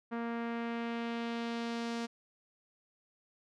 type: tone with low-pass filter sweep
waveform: sawtooth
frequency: 233.1 Hz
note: A#3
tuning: in tune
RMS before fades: -37 dBFS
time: 0.11-2.07 s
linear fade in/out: 20 ms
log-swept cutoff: 1600 to 5900 Hz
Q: 1.2
effects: none